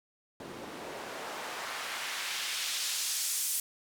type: noise with band-pass filter sweep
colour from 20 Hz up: white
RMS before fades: -36 dBFS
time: 0.4-3.6 s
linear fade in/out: 2 ms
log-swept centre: 260 to 10000 Hz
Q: 0.85
effects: none